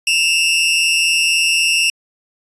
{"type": "tone pair together", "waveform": "sawtooth", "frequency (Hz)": [2637, 2801], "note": ["E7", "F7"], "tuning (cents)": [0, 4], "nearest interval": "minor second", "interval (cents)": 104, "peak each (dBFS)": -12, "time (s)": [0.07, 1.9], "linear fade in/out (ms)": 2, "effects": ["resampled to 24000 Hz"]}